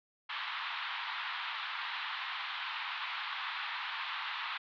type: band-pass noise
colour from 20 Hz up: pink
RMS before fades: -39 dBFS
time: 0.29-4.58 s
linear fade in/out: 10 ms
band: 900 to 3900 Hz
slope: 48 dB/octave
effects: none